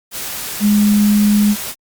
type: tone in noise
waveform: sine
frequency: 207.7 Hz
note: G#3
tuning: in tune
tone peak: -9 dBFS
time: 0.6-1.56 s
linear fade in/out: 50 ms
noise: white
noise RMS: -25 dBFS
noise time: 0.11-1.75 s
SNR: +13 dB
effects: Opus 48 kbps